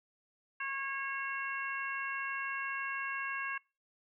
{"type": "harmonic tone", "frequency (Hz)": 546, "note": "C#5", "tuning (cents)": -26, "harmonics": [2, 3, 4, 5], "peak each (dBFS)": [-41, -38, -43, -42], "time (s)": [0.6, 3.58], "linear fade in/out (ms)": 5, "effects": ["noise-tail reverb RT60 0.3 s tail -24 dB re dry"]}